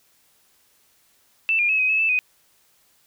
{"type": "tone with pitch steps", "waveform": "sine", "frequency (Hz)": [2654, 2413, 2578, 2519, 2586, 2638, 2499], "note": ["E7", "D7", "E7", "D#7", "E7", "E7", "D#7"], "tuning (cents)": [11, 46, -39, 21, -34, 1, 7], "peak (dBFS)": -17, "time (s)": [1.49, 2.19], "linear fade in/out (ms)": 0, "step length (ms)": 100, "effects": ["white hiss -61 dBFS RMS until 3.06 s"]}